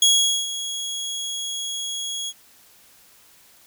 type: tone with ADSR envelope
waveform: 25% pulse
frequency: 3322 Hz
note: G#7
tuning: in tune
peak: -9 dBFS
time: 0.02-2.33 s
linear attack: 3 ms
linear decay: 440 ms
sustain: -14 dB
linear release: 46 ms
effects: white hiss -53 dBFS RMS until 3.66 s